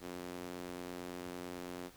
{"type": "tone with high-pass filter", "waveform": "sawtooth", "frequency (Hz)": 89, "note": "F2", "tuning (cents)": 33, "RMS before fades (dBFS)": -45, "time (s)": [0, 1.91], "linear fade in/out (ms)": 50, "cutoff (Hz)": 290, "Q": 1.5, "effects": ["pink hiss -60 dBFS RMS until 1.96 s"]}